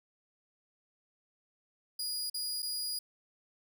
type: tone with dropouts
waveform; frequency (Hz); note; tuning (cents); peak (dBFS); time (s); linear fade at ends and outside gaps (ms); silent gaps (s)
sawtooth; 4890; D#8; -31; -31; 1.99-2.99; 5; 2.299-2.342 / 2.622-2.627
effects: none